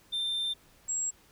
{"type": "tone pair in turn", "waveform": "sine", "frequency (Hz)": [3584, 7609], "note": ["A7", "A#8"], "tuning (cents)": [31, 35], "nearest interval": "octave + minor second", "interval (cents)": 1304, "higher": "second", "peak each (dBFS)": -26, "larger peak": "neither", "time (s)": [[0.12, 0.54], [0.88, 1.11]], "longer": "first", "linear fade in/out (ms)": 20, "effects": ["tanh soft clip ceiling -28 dBFS", "pink hiss -61 dBFS RMS until 1.31 s"]}